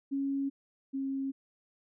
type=tone pair in turn; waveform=sine; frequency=275.6 / 270.7 Hz; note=C#4 / C#4; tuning=-10 / -41 cents; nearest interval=unison; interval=31 cents; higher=first; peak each=-29 / -31 dBFS; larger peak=first; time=0.11-0.5 / 0.93-1.32 s; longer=neither; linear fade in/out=20 ms; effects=none